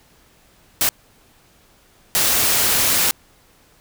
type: noise bursts at uneven times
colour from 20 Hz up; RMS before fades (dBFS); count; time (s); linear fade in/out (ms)
white; -17; 2; 0.81-0.89 / 2.15-3.11; 0
effects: pink hiss -54 dBFS RMS until 3.8 s